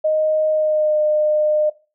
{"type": "tone with pitch glide", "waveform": "sine", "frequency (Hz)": [621, 607.5], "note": ["D#5", "D#5"], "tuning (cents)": [-3, -42], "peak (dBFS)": -14, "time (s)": [0.04, 1.7], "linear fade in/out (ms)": 10, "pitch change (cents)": -39, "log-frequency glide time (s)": [0.5, 1], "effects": ["noise-tail reverb RT60 0.3 s tail -17 dB re dry"]}